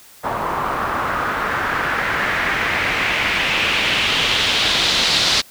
white noise with low-pass filter sweep, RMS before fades -19 dBFS, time 0.23-5.42 s, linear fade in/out 20 ms, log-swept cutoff 1000 to 4400 Hz, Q 2.4, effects white hiss -45 dBFS RMS until 5.5 s

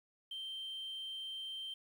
sine tone, 3136 Hz, G7, in tune, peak -39 dBFS, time 0.31-1.74 s, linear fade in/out 5 ms, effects tanh soft clip ceiling -39 dBFS + 11-bit

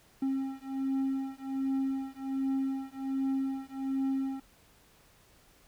triangle beating tone pair, 268 / 269.3 Hz, C4 / C#4, +42 / -50 cents, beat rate 1.3 Hz, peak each -31 dBFS, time 0.22-4.4 s, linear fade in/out 5 ms, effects pink hiss -62 dBFS RMS until 5.67 s

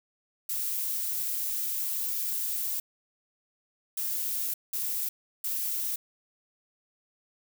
violet noise bursts at uneven times, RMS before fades -31 dBFS, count 4, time 0.49-2.8 / 3.97-4.54 / 4.73-5.09 / 5.44-5.96 s, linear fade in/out 5 ms, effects none

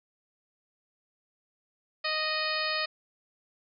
harmonic tone with a mistuned harmonic, 621 Hz, D#5, 3 cents flat, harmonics 1 / 2 / 3 / 4 / 5 / 6 / 7 / 8, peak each -36 / -35 / -34 / -35 / -40 / -39 / -34 / -38 dBFS, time 2.04-2.86 s, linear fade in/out 10 ms, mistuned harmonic 5, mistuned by -41 cents, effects none

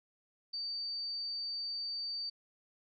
sine tone, 4609 Hz, D8, 33 cents flat, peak -36 dBFS, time 0.53-2.3 s, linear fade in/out 10 ms, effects none

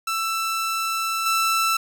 sawtooth tone with level steps, 1329 Hz, E6, 14 cents sharp, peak -19 / -15 dBFS, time 0.07-1.77 s, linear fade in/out 5 ms, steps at 1.26 s, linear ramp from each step 2 ms, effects none

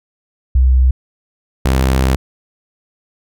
sine / sawtooth tone pair in turn, 64 / 65.5 Hz, C2 / C2, -38 / +2 cents, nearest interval unison, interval 40 cents, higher second, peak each -7 dBFS, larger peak neither, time 0.55-0.91 / 1.65-2.16 s, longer second, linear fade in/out 5 ms, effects none

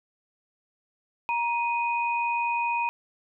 sine tone pair together, 942.6 / 2489 Hz, A#5 / D#7, +19 / 0 cents, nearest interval octave + perfect fourth, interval 1681 cents, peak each -25 / -29 dBFS, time 1.29-2.89 s, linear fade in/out 0 ms, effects none

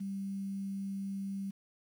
sine tone with quantisation, 196 Hz, G3, in tune, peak -35 dBFS, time 0-1.51 s, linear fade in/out 10 ms, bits 10, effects none

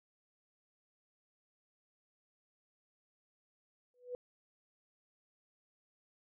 sine tone with exponential growth, 493.9 Hz, B4, in tune, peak -35 dBFS, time 3.94-4.15 s, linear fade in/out 1 ms, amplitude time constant 44 ms, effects none

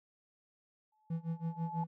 sine tone with exponential growth, 861 Hz, A5, 38 cents flat, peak -35 dBFS, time 0.92-1.84 s, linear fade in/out 5 ms, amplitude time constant 200 ms
triangle tone with tremolo, 164.81 Hz, E3, in tune, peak -30 dBFS, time 1.1-1.87 s, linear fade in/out 5 ms, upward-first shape sine, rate 6.1 Hz, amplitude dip 95%
effects none

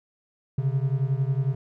triangle beating tone pair, 130.81 / 141.81 Hz, C3 / C#3, 0 / +40 cents, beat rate 11 Hz, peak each -22 / -24 dBFS, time 0.58-1.55 s, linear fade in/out 5 ms, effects none

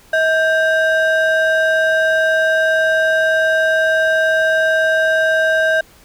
triangle ring-modulated tone, 1108.7 Hz, C#6, in tune, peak -7 dBFS, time 0.13-5.81 s, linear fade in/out 5 ms, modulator 469 Hz, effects pink hiss -47 dBFS RMS until 6.04 s

